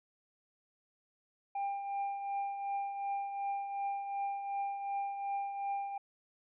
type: tone with tremolo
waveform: triangle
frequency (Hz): 797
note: G5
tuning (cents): +28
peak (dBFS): -30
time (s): 1.55-5.98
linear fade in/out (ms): 5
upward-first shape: triangle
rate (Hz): 2.7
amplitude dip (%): 55
effects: resampled to 8000 Hz